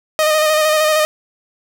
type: tone with vibrato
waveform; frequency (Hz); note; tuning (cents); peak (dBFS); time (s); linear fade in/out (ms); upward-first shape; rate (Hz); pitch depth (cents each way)
sawtooth; 618; D#5; -12; -8; 0.19-1.05; 0; square; 13; 22
effects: none